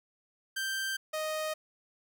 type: tone pair in turn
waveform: sawtooth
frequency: 1568 / 622.3 Hz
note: G6 / D#5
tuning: 0 / 0 cents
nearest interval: octave + major third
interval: 1600 cents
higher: first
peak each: -28 dBFS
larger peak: neither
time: 0.56-0.97 / 1.13-1.54 s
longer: neither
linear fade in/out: 10 ms
effects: none

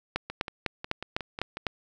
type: two click trains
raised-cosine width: 0.3 ms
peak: -19 / -11 dBFS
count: 8 / 7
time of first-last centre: 0.3-1.57 / 0.16-1.668 s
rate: 5.51 / 3.98 Hz
effects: none

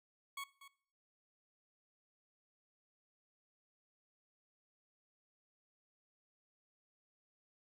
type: tone with echo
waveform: 20% pulse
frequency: 1108.7 Hz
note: C#6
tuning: in tune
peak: -37 dBFS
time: 0.37-0.44 s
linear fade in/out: 5 ms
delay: 240 ms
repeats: 1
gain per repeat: -13 dB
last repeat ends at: 0.68 s
effects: noise-tail reverb RT60 0.6 s tail -20 dB re dry

